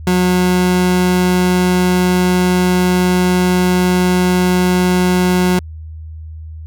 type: tone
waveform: 30% pulse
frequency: 181.2 Hz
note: F#3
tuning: 36 cents flat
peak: -8 dBFS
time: 0.07-5.59 s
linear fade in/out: 2 ms
effects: added 79 Hz sine -27 dBFS peak until 6.66 s